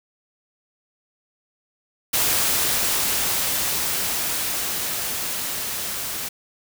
white noise with level ramp, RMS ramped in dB -20 to -29 dBFS, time 2.13-6.29 s, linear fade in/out 10 ms, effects none

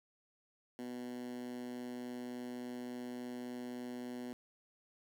10% pulse tone with high-pass filter, 123.47 Hz, B2, in tune, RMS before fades -44 dBFS, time 0.79-4.33 s, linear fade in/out 0 ms, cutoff 250 Hz, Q 3.9, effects none

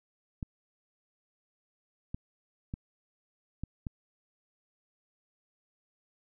clicks, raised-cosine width 5 ms, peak -23 dBFS, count 5, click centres 0.428 / 2.145 / 2.739 / 3.636 / 3.868 s, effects none

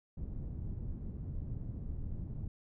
pink low-pass noise, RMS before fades -40 dBFS, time 0.17-2.48 s, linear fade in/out 5 ms, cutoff 160 Hz, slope 12 dB/octave, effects none

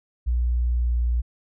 sine tone with pitch glide, 60.2 to 59.54 Hz, B1 to A#1, -44 to +37 cents, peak -19 dBFS, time 0.26-1.22 s, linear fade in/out 20 ms, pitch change -19 cents, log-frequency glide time 0.74-0.96 s, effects none

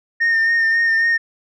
sine tone with vibrato, 1827 Hz, A#6, 35 cents flat, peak -11 dBFS, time 0.2-1.18 s, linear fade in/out 20 ms, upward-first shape sine, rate 3.7 Hz, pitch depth 24 cents each way, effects tanh soft clip ceiling -12 dBFS

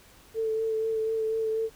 sine tone with vibrato, 443.2 Hz, A4, 13 cents sharp, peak -25 dBFS, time 0.34-1.7 s, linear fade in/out 50 ms, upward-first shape sine, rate 4.1 Hz, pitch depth 18 cents each way, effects pink hiss -55 dBFS RMS until 1.75 s

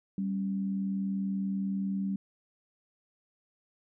sine tone pair together, 195.2 / 275.3 Hz, G3 / C#4, -7 / -12 cents, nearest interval tritone, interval 595 cents, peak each -29 / -40 dBFS, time 0.18-2.16 s, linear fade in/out 2 ms, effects none

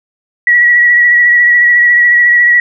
sine tone with vibrato, 1929 Hz, B6, 41 cents flat, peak -4 dBFS, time 0.47-2.6 s, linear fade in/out 2 ms, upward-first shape sine, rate 14 Hz, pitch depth 24 cents each way, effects none

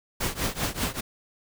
pink noise with tremolo, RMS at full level -25 dBFS, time 0.2-1.01 s, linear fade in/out 10 ms, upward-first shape triangle, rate 5.1 Hz, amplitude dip 95%, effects none

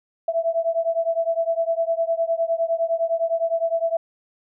sine beating tone pair, 659.3 / 669.1 Hz, E5 / E5, 0 / +26 cents, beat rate 9.8 Hz, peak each -22 / -23 dBFS, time 0.28-3.97 s, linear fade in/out 5 ms, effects none

